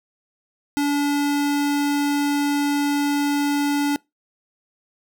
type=tone; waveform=square; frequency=287.7 Hz; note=D4; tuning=36 cents flat; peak=-19 dBFS; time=0.77-3.96 s; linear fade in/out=0 ms; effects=noise-tail reverb RT60 0.2 s tail -24 dB re dry